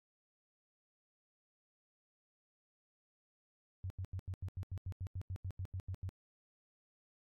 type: tone bursts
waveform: sine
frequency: 93 Hz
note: F#2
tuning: 9 cents sharp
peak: -38 dBFS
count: 16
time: 3.84-6.091 s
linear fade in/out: 0 ms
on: 61 ms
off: 85 ms
effects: AAC 64 kbps